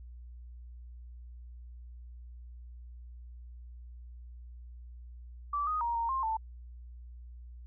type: tone with pitch steps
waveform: sine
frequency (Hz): 1160 / 1245 / 940 / 926 / 1060 / 886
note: D6 / D#6 / A#5 / A#5 / C6 / A5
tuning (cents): -22 / +1 / +14 / -12 / +22 / +12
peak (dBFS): -29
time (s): 5.53-6.37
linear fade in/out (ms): 5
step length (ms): 140
effects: added 60 Hz sine -45 dBFS peak until 7.66 s